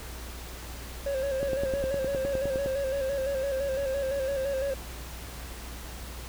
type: tone with vibrato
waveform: triangle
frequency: 543 Hz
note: C#5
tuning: 36 cents flat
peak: -25 dBFS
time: 1.06-4.74 s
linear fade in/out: 5 ms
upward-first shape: square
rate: 5.9 Hz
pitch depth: 47 cents each way
type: click train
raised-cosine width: 2 ms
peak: -19 dBFS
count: 13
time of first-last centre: 1.43-2.661 s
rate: 9.75 Hz
effects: added 60 Hz sine -40 dBFS peak until 6.28 s + pink hiss -43 dBFS RMS until 6.28 s